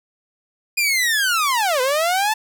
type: linear two-way sweep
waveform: sawtooth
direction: down then up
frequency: 2456 to 493.9 to 888 Hz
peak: -13 dBFS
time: 0.77-2.34 s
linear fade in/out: 10 ms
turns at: 1.81 s
effects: none